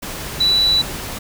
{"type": "tone in noise", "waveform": "sine", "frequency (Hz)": 3951, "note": "B7", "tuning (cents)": 0, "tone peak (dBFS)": -12, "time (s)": [0.4, 0.82], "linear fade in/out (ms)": 10, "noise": "pink", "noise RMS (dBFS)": -28, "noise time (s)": [0.02, 1.19], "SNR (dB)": 13, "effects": []}